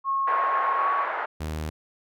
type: tone with pitch glide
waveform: sine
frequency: 1088 to 1119.2 Hz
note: C#6 to C#6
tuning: -33 to +16 cents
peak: -22 dBFS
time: 0.04-1.07 s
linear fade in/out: 50 ms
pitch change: +49 cents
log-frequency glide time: 0.73-0.88 s
type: band-pass noise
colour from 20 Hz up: pink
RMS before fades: -29 dBFS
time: 0.27-1.26 s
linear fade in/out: 10 ms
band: 630 to 1700 Hz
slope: 24 dB/octave
type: tone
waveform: sawtooth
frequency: 77.78 Hz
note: D#2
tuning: in tune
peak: -25 dBFS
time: 1.4-1.7 s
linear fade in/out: 10 ms
effects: none